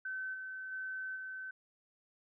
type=tone with level steps; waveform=sine; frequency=1529 Hz; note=G6; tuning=44 cents flat; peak=-37 / -41 / -38 / -41 dBFS; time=0.05-1.51 s; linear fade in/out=5 ms; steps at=0.33 / 0.71 / 1.15 s; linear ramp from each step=20 ms; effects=none